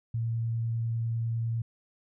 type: tone with vibrato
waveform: sine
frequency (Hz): 114.9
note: A#2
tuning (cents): -25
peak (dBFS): -27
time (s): 0.14-1.62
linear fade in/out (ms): 5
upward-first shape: triangle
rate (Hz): 10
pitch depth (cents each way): 8
effects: none